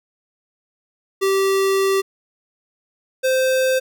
square tone pair in turn, 388.4 / 520.1 Hz, G4 / C5, -16 / -10 cents, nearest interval perfect fourth, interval 506 cents, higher second, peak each -16 dBFS, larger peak neither, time 1.21-2.02 / 3.23-3.8 s, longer first, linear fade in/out 20 ms, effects none

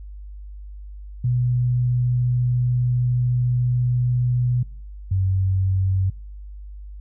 sine tone pair in turn, 123.47 / 94.9 Hz, B2 / F#2, 0 / +44 cents, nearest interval perfect fourth, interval 456 cents, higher first, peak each -17 dBFS, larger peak neither, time 1.24-4.63 / 5.11-6.1 s, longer first, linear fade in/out 5 ms, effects noise-tail reverb RT60 0.5 s tail -25 dB re dry + added 50 Hz sine -34 dBFS peak until 7 s

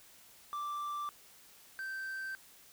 triangle tone pair in turn, 1174 / 1557.2 Hz, D6 / G6, -1 / -12 cents, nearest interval perfect fourth, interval 489 cents, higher second, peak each -34 / -36 dBFS, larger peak first, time 0.53-1.09 / 1.79-2.35 s, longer neither, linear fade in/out 0 ms, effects white hiss -59 dBFS RMS until 2.72 s

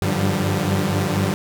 sawtooth tone cluster, 96.3 / 100.5 / 147.9 / 176.5 / 194.6 Hz, G2 / G2 / D3 / F3 / G3, -30 / +44 / +13 / +19 / -12 cents, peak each -21 dBFS, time 0.02-1.34 s, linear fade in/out 0 ms, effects none

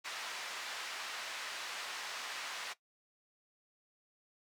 pink band-pass noise, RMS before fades -43 dBFS, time 0.04-2.74 s, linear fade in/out 20 ms, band 1100 to 5400 Hz, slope 12 dB/octave, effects noise-tail reverb RT60 0.1 s tail -17 dB re dry

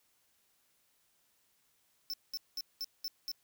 square tone bursts, 5320 Hz, E8, 15 cents sharp, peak -36 dBFS, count 6, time 2.1-3.316 s, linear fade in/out 0 ms, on 36 ms, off 200 ms, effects white hiss -73 dBFS RMS until 3.43 s

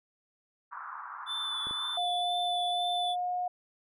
white band-pass noise, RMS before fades -42 dBFS, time 0.71-1.98 s, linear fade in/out 20 ms, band 940 to 1400 Hz, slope 48 dB/octave
triangle tone with vibrato, 3502 Hz, A7, 9 cents flat, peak -31 dBFS, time 1.26-3.16 s, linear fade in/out 50 ms, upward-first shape sine, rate 2 Hz, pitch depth 19 cents each way
clicks, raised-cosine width 2 ms, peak -32 dBFS, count 2, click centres 1.67 / 1.71 s
sine tone with pitch glide, 711 to 720.5 Hz, F5 to F#5, +31 to -46 cents, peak -29 dBFS, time 1.97-3.48 s, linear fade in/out 5 ms, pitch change +23 cents, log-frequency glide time 2.93-3.32 s
effects none

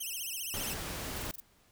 5% pulse tone with vibrato, 2865 Hz, F7, 44 cents sharp, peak -28 dBFS, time 0-0.74 s, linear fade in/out 10 ms, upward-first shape sine, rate 15 Hz, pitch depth 190 cents each way
pink noise, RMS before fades -39 dBFS, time 0.54-1.31 s, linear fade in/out 0 ms
violet noise bursts, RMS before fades -43 dBFS, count 6, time 1.16-1.403 s, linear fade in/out 5 ms, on 23 ms, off 21 ms
effects pink hiss -66 dBFS RMS until 1.71 s

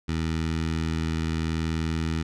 15% pulse tone with notch filter, 80.7 Hz, E2, 36 cents flat, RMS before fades -27 dBFS, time 0.08-2.23 s, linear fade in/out 10 ms, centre 670 Hz, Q 0.88, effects low-pass 6000 Hz 12 dB/octave

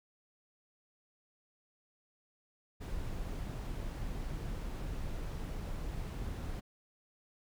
brown noise, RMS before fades -39 dBFS, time 2.8-6.61 s, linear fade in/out 20 ms, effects none

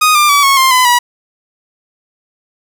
sawtooth tone with pitch steps, 1244.5 / 1193.8 / 1145.2 / 1098.5 / 1053.8 / 1010.8 / 969.7 Hz, D#6 / D6 / D6 / C#6 / C6 / B5 / B5, 0 / +28 / -44 / -16 / +12 / +40 / -32 cents, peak -3 dBFS, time 0.01-0.99 s, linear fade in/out 10 ms, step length 140 ms, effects none

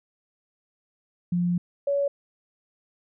sine tone pair in turn, 175.7 / 564.1 Hz, F3 / C#5, +11 / +30 cents, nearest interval octave + minor sixth, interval 2019 cents, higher second, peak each -21 dBFS, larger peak neither, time 1.32-1.58 / 1.87-2.08 s, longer first, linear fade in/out 5 ms, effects none

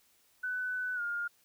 sine tone with pitch glide, 1499 to 1414.9 Hz, F#6 to F6, +22 to +22 cents, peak -32 dBFS, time 0.43-1.28 s, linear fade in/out 10 ms, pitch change -100 cents, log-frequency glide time 0.95-1.01 s, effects white hiss -68 dBFS RMS until 1.44 s

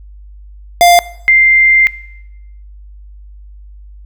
square / sine tone pair in turn, 698.5 / 2093 Hz, F5 / C7, 0 / 0 cents, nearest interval octave + perfect fifth, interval 1900 cents, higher second, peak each -4 dBFS, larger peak neither, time 0.81-0.99 / 1.28-1.87 s, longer second, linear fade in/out 0 ms, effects noise-tail reverb RT60 0.9 s tail -20 dB re dry + added 50 Hz sine -32 dBFS peak until 4.05 s

